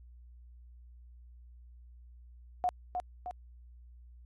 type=tone with echo; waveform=sine; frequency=724 Hz; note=F#5; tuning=38 cents flat; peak=-26 dBFS; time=2.64-2.69 s; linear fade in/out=0 ms; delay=310 ms; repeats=2; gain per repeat=-5 dB; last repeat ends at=3.31 s; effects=added 60 Hz sine -51 dBFS peak until 4.25 s + AAC 32 kbps